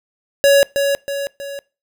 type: tone with echo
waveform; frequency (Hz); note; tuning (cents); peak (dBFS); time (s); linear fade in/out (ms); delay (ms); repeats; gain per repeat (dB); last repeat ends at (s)
square; 560; C#5; +18; -9; 0.44-0.63; 0; 320; 3; -6; 1.59
effects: noise-tail reverb RT60 0.3 s tail -23 dB re dry